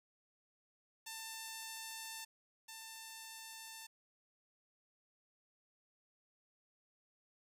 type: tone pair in turn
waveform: 5% pulse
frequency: 893 / 893 Hz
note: A5 / A5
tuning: +25 / +25 cents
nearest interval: unison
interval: 0 cents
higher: neither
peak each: -33 / -37 dBFS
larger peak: first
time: 1.06-2.25 / 2.68-3.87 s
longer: neither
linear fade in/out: 10 ms
effects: none